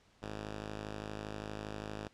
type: tone pair together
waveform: 5% pulse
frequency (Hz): 52.5 / 105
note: G#1 / G#2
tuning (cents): +19 / +19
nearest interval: octave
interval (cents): 1200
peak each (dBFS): -32 / -37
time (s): 0.22-2.08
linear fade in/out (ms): 5
effects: pink hiss -67 dBFS RMS until 2.13 s + low-pass 6000 Hz 12 dB/octave